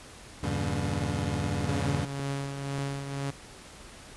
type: chord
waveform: 25% pulse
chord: E diminished seventh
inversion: none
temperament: just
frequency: 82.41 / 98.89 / 118.67 / 142.4 Hz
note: E2 / G2 / Bb2 / Db3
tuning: 0 / +16 / +31 / +47 cents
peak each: -30 / -29 / -33 / -29 dBFS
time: 0.43-2.05 s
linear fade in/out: 5 ms
type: click train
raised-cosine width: 2 ms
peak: -25 dBFS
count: 4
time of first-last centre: 1.02-2.785 s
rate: 1.7 Hz
type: tone with tremolo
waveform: sawtooth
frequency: 139 Hz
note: C#3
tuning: 5 cents sharp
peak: -25 dBFS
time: 1.68-3.31 s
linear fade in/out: 10 ms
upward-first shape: triangle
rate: 2 Hz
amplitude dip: 55%
effects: pink hiss -48 dBFS RMS until 4.16 s + resampled to 24000 Hz